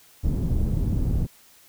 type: low-pass noise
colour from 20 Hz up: pink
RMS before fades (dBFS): -23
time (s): 0.23-1.27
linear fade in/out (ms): 20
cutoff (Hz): 190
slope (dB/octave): 12
effects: white hiss -54 dBFS RMS until 1.68 s